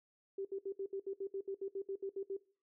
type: tone bursts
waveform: sine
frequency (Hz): 390.6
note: G4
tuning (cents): -6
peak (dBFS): -37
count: 15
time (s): 0.38-2.368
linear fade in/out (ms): 5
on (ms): 70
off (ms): 67
effects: noise-tail reverb RT60 0.4 s tail -19 dB re dry